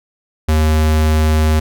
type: tone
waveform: square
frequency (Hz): 77.78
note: D#2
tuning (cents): 0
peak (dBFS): -11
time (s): 0.48-1.6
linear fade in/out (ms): 10
effects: none